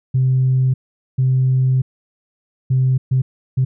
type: tone bursts at uneven times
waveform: sine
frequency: 130 Hz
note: C3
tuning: 11 cents flat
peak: -11 dBFS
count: 5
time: 0.14-0.74 / 1.18-1.82 / 2.7-2.98 / 3.11-3.22 / 3.57-3.65 s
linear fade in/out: 10 ms
effects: tanh soft clip ceiling -8 dBFS